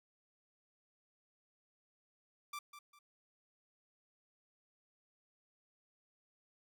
sawtooth tone with echo, 1174.7 Hz, D6, in tune, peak -38 dBFS, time 2.53-2.59 s, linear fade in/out 5 ms, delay 200 ms, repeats 2, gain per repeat -10 dB, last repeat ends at 2.99 s, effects none

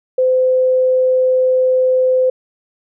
sine tone, 513 Hz, C5, 34 cents flat, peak -10 dBFS, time 0.18-2.3 s, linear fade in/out 5 ms, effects none

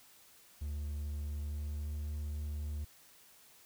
triangle tone with pitch glide, 73.6 to 74.67 Hz, D2 to D2, +4 to +29 cents, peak -34 dBFS, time 0.61-2.85 s, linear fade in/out 10 ms, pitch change +25 cents, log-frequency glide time 1.23-1.95 s, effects white hiss -61 dBFS RMS until 3.65 s

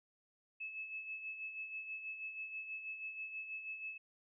sine tone with tremolo, 2600 Hz, E7, 24 cents flat, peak -40 dBFS, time 0.6-3.98 s, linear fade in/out 10 ms, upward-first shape sine, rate 6.2 Hz, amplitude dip 55%, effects none

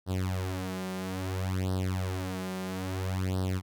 sawtooth tone with flanger, 93.4 Hz, F#2, 17 cents sharp, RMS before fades -32 dBFS, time 0.06-3.62 s, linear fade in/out 50 ms, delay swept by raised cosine 0.21 to 5.11 ms, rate 0.6 Hz, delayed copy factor +0.9, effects none

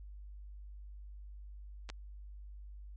clicks, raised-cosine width 0.2 ms, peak -29 / -25 dBFS, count 2, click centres 1.891 / 1.9 s, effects added 50 Hz sine -46 dBFS peak until 2.96 s + MP3 48 kbps

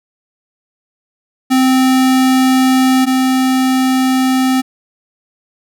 square tone pair in turn, 260 / 260 Hz, C4 / C4, -11 / -11 cents, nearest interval unison, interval 0 cents, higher neither, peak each -9 / -11 dBFS, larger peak first, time 1.5-3.06 / 3.06-4.62 s, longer neither, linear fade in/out 20 ms, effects none

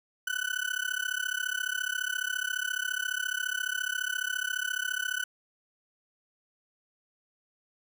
35% pulse tone with amplitude modulation, 1496 Hz, F#6, 19 cents sharp, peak -24 dBFS, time 0.27-5.24 s, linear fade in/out 5 ms, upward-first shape sine, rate 34.5 Hz, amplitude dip 95%, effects none

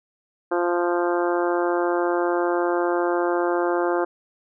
harmonic tone, 174.61 Hz, F3, in tune, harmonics 2 / 3 / 4 / 5 / 6 / 7 / 8 / 9, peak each -22 / -26 / -28 / -30 / -32 / -33 / -34 / -35 dBFS, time 0.51-4.05 s, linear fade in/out 10 ms, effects none

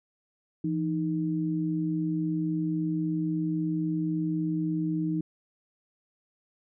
sine tone pair together, 167.39 / 311.1 Hz, E3 / D#4, +27 / 0 cents, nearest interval major seventh, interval 1073 cents, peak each -29 / -28 dBFS, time 0.64-5.21 s, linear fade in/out 5 ms, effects none

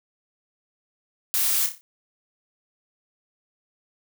blue noise with echo, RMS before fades -23 dBFS, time 1.34-1.66 s, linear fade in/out 0 ms, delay 30 ms, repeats 5, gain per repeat -7 dB, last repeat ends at 1.81 s, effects none

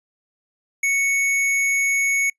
square tone, 2217 Hz, C#7, in tune, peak -18 dBFS, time 0.83-2.3 s, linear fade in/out 5 ms, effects noise-tail reverb RT60 0.1 s tail -25 dB re dry + resampled to 24000 Hz

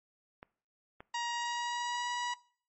clicks, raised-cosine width 0.5 ms, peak -31 dBFS, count 2, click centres 0.429 / 1.005 s
sawtooth tone with pitch glide, 947 to 970.3 Hz, A#5 to B5, +27 to -31 cents, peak -29 dBFS, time 1.14-2.34 s, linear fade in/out 5 ms, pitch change +42 cents, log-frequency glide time 1.32-2.08 s
effects noise-tail reverb RT60 0.5 s tail -22 dB re dry + MP3 32 kbps

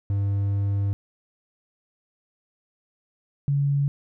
triangle / sine tone pair in turn, 99.9 / 141.28 Hz, G2 / C#3, +33 / +33 cents, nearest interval tritone, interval 600 cents, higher second, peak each -19 dBFS, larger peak neither, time 0.1-0.93 / 3.48-3.88 s, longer first, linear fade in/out 0 ms, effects none

